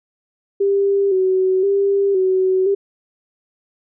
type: tone with vibrato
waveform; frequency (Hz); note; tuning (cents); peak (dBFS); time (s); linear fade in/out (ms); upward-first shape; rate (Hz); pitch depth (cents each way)
sine; 386.1; G4; -26; -13; 0.6-2.75; 10; square; 0.97; 49
effects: none